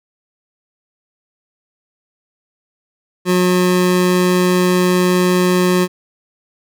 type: tone pair together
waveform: square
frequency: 181 / 362 Hz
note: F#3 / F#4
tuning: -38 / -38 cents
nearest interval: octave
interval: 1200 cents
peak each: -15 dBFS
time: 3.25-5.88 s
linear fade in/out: 50 ms
effects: none